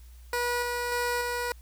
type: tone with tremolo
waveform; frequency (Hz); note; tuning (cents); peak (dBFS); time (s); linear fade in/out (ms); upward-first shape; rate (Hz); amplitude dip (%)
15% pulse; 484.8; B4; -32; -20; 0.33-1.52; 2; square; 1.7; 25
effects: added 60 Hz sine -46 dBFS peak until 1.61 s + white hiss -61 dBFS RMS until 1.61 s